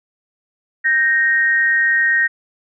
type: tone pair together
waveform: sine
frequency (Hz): 1568 / 1864.7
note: G6 / A#6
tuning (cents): 0 / 0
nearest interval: minor third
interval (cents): 300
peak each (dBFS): -19 / -13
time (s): 0.84-2.28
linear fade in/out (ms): 20
effects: none